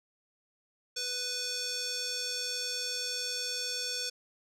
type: tone with band-pass filter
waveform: square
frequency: 495.4 Hz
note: B4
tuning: 5 cents sharp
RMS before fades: -35 dBFS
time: 0.96-4.1 s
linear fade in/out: 10 ms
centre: 5400 Hz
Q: 2.8
effects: none